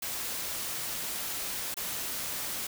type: noise with dropouts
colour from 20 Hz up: white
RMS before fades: -35 dBFS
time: 0.02-2.67 s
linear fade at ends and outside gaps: 5 ms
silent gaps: 1.743-1.768 s
effects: none